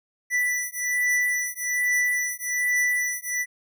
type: beating tone pair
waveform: square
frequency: 1974 / 1975.2 Hz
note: B6 / B6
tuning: -1 / 0 cents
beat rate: 1.2 Hz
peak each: -26 dBFS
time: 0.3-3.46 s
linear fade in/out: 50 ms
effects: none